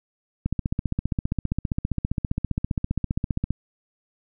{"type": "click train", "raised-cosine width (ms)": 5, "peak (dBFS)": -11, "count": 47, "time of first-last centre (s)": [0.46, 3.506], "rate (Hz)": 15.1, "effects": []}